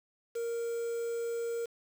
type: tone with quantisation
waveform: triangle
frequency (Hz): 466.2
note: A#4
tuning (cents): 0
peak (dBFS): -30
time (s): 0.35-1.66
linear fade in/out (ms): 10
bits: 8
effects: none